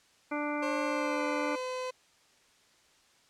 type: harmonic tone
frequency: 294.8 Hz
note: D4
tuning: 7 cents sharp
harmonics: 1 / 2 / 3 / 4 / 5 / 7 / 8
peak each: -34 / -37 / -39 / -40 / -41 / -42 / -43 dBFS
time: 0.31-1.56 s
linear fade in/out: 10 ms
type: tone with pitch glide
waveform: 30% pulse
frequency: 536 to 509.4 Hz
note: C5 to C5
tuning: +42 to -46 cents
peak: -31 dBFS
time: 0.62-1.91 s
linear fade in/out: 10 ms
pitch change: -88 cents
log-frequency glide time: 0.84-1.23 s
effects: white hiss -64 dBFS RMS until 3.29 s + low-pass 7000 Hz 12 dB/octave